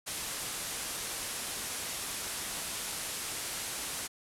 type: low-pass noise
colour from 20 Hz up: white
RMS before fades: -38 dBFS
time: 0.06-4.08 s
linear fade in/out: 20 ms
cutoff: 12000 Hz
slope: 48 dB/octave
effects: none